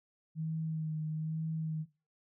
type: tone with vibrato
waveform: sine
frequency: 157.7 Hz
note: D#3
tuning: 24 cents sharp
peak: -33 dBFS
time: 0.35-1.86 s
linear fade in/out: 50 ms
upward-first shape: sine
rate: 1.1 Hz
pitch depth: 26 cents each way
effects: noise-tail reverb RT60 0.3 s tail -17 dB re dry